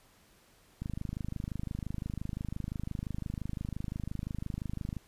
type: click train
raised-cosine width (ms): 5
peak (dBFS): -24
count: 108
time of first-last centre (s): 0.82-4.967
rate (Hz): 25.8
effects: pink hiss -63 dBFS RMS until 5.07 s + resampled to 32000 Hz